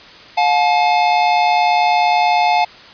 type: tone pair together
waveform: square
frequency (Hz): 713 / 862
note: F5 / A5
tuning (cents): +36 / -36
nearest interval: minor third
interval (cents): 328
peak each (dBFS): -15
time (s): 0.37-2.65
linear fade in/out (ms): 10
effects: white hiss -39 dBFS RMS until 2.93 s + resampled to 11025 Hz